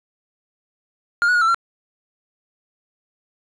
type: tone with pitch steps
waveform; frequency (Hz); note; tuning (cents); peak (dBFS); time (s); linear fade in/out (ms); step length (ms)
triangle; 1409 / 1467 / 1435 / 1329 / 1367; F6 / F#6 / F6 / E6 / F6; +15 / -15 / +47 / +14 / -37; -12; 1.22-1.545; 0; 65
effects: resampled to 22050 Hz + 9-bit